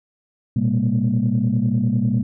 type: tone cluster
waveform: sine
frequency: 116.1 / 126.1 / 200.6 / 233.4 Hz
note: A#2 / B2 / G3 / A#3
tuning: -7 / +36 / +40 / +2 cents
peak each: -21 dBFS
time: 0.56-2.23 s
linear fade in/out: 5 ms
effects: tanh soft clip ceiling -9 dBFS